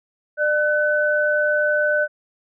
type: tone pair together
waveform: sine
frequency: 598 / 1506.9 Hz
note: D5 / F#6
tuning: +31 / +31 cents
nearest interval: octave + major third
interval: 1600 cents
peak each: -19 dBFS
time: 0.37-2.08 s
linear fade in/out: 50 ms
effects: none